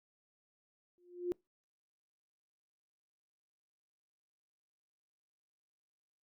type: tone with exponential growth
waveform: sine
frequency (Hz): 354.1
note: F4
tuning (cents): +24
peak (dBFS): -29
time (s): 0.98-1.32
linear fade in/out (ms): 0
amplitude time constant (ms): 72
effects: noise-tail reverb RT60 0.2 s tail -24 dB re dry + Opus 48 kbps